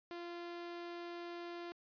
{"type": "tone", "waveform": "sawtooth", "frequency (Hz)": 345.6, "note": "F4", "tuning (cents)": -18, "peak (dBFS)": -40, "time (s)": [0.11, 1.72], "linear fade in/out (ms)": 0, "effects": ["resampled to 11025 Hz"]}